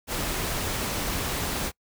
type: noise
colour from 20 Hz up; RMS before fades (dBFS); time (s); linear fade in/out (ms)
pink; -29; 0.07-1.72; 50
effects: noise-tail reverb RT60 0.1 s tail -25 dB re dry